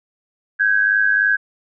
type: tone pair together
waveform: sine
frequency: 1547 / 1650.2 Hz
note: G6 / G#6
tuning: -23 / -12 cents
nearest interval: minor second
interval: 111 cents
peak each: -16 dBFS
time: 0.59-1.37 s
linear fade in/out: 20 ms
effects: none